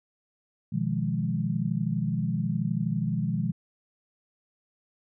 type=chord; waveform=sine; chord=F half-diminished seventh; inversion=second; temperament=equal; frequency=123.47 / 155.56 / 174.61 / 207.7 Hz; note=Cb3 / Eb3 / F3 / Ab3; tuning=0 / 0 / 0 / 0 cents; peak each=-31 / -30 / -30 / -31 dBFS; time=0.72-3.52 s; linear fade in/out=10 ms; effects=none